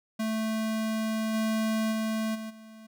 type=tone with level steps; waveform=square; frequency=220 Hz; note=A3; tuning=in tune; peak=-28 / -26 / -28 / -36 / -47 dBFS; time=0.19-2.87 s; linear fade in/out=10 ms; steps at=1.33 / 1.91 / 2.34 / 2.49 s; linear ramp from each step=20 ms; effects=none